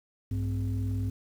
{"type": "tone with frequency modulation", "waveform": "sine", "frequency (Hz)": 100.2, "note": "G2", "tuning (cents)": 38, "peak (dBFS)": -27, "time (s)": [0.31, 1.1], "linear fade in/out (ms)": 5, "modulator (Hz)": 159, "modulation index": 0.7, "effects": ["9-bit"]}